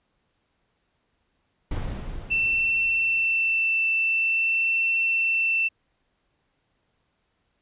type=noise with exponential decay; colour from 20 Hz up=brown; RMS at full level=-27 dBFS; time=1.71-3.88 s; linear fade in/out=5 ms; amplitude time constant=470 ms
type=tone with vibrato; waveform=sine; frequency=2680 Hz; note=E7; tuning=28 cents sharp; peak=-20 dBFS; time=2.3-5.69 s; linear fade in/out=20 ms; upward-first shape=triangle; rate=0.47 Hz; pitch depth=9 cents each way
effects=pink hiss -72 dBFS RMS until 7.61 s + resampled to 8000 Hz